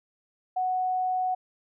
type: tone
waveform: sine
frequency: 740 Hz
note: F#5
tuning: in tune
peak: -24 dBFS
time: 0.56-1.35 s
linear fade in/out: 10 ms
effects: none